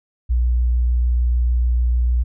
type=tone with vibrato; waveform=sine; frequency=60.4 Hz; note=B1; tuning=38 cents flat; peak=-14 dBFS; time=0.29-2.24 s; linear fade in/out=20 ms; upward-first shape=sine; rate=6.7 Hz; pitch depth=10 cents each way; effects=none